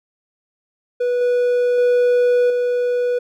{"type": "tone with level steps", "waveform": "triangle", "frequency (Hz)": 490, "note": "B4", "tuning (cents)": -14, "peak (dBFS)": [-14, -12, -10, -14], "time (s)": [1, 3.19], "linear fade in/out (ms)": 10, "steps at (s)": [1.21, 1.78, 2.5], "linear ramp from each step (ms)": 2, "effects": []}